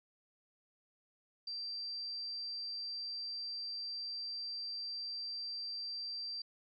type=tone; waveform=sine; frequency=4699 Hz; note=D8; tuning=in tune; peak=-39 dBFS; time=1.47-6.42 s; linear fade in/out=5 ms; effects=none